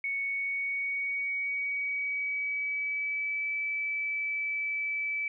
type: tone with pitch glide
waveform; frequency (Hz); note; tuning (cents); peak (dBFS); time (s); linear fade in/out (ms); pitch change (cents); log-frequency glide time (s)
sine; 2221 to 2306; C#7 to D7; +3 to -32; -29; 0.04-5.28; 2; +65; 0.22-3.52
effects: none